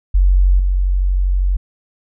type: tone with level steps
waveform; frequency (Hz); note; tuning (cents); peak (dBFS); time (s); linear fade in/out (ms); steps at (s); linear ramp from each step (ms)
sine; 46.25; F#1; 0; -8 / -12; 0.14-1.57; 10; 0.59; 5
effects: none